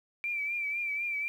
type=tone with vibrato; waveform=sine; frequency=2345 Hz; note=D7; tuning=3 cents flat; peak=-30 dBFS; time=0.24-1.28 s; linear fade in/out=0 ms; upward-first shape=triangle; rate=4 Hz; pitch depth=60 cents each way; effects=10-bit